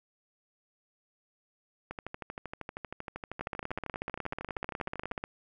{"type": "two click trains", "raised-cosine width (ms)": 0.5, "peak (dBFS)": [-19, -23], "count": [31, 42], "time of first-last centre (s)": [[3.41, 5.239], [1.91, 5.113]], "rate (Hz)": [16.4, 12.8], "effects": []}